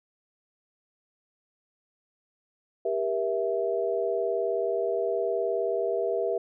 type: chord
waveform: sine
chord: E diminished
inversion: first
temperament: just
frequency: 395.6 / 474.7 / 659.3 Hz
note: G4 / Bb4 / E5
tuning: +16 / +31 / 0 cents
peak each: -29 dBFS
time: 2.85-6.38 s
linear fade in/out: 5 ms
effects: none